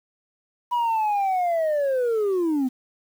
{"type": "linear sweep", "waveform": "sine", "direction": "down", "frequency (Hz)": [980, 246.9], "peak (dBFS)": -17, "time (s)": [0.71, 2.69], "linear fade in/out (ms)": 20, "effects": ["tanh soft clip ceiling -19 dBFS", "8-bit"]}